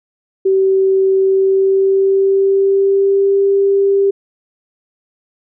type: tone with pitch glide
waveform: sine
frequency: 384 to 395.3 Hz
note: G4 to G4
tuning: -36 to +15 cents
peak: -9 dBFS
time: 0.45-4.11 s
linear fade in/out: 10 ms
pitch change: +51 cents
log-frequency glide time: 1.17-3.41 s
effects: none